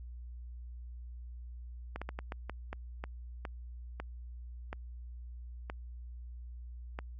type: slowing click train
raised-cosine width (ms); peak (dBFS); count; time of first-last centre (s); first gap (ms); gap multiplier
0.5; -24; 13; 1.96-6.989; 56; 1.33
effects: added 60 Hz sine -43 dBFS peak until 7.19 s